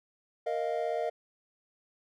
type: chord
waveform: triangle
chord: Bb suspended fourth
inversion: none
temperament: equal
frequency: 466.2 / 622.3 / 698.5 Hz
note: Bb4 / Eb5 / F5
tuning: 0 / 0 / 0 cents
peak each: -32 / -31 / -32 dBFS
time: 0.46-1.1 s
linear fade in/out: 10 ms
effects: none